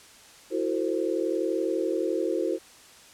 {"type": "chord", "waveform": "sine", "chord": "F# half-diminished seventh", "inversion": "third", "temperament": "equal with one note detuned", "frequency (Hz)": [329.6, 370, 451.6, 523.3], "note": ["E4", "F#4", "A4", "C5"], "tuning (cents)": [0, 0, 45, 0], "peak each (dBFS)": [-29, -29, -31, -31], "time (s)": [0.5, 2.59], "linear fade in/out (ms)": 50, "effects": ["white hiss -51 dBFS RMS until 3.13 s", "low-pass 9000 Hz 12 dB/octave"]}